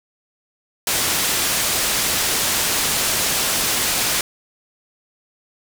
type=low-pass noise; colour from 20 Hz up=white; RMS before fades=-20 dBFS; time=0.87-4.21 s; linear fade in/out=2 ms; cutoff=11000 Hz; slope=12 dB/octave; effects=none